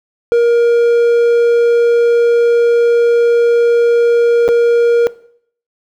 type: tone with dropouts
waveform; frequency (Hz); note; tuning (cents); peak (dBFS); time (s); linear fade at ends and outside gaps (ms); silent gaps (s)
triangle; 471.3; A#4; +19; -5; 0.32-5.07; 0; 4.48-4.488
effects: noise-tail reverb RT60 0.6 s tail -19 dB re dry